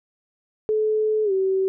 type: tone with pitch glide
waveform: sine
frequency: 431.3 to 382 Hz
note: A4 to G4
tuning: -35 to -45 cents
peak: -18 dBFS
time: 0.69-1.68 s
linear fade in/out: 0 ms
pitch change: -210 cents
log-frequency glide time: 1.24-1.32 s
effects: none